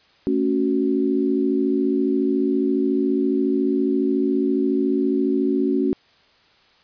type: chord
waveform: sine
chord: F# minor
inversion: first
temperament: equal with one note detuned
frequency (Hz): 222.8 / 277.2 / 370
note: A3 / C#4 / F#4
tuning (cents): +22 / 0 / 0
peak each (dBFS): -24 / -20 / -22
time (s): 0.27-5.93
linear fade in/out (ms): 0
effects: white hiss -56 dBFS RMS until 6.83 s + resampled to 11025 Hz